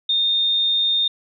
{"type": "tone", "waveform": "sine", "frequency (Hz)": 3652, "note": "A#7", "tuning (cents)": -36, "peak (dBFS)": -16, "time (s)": [0.09, 1.08], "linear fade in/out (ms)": 5, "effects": []}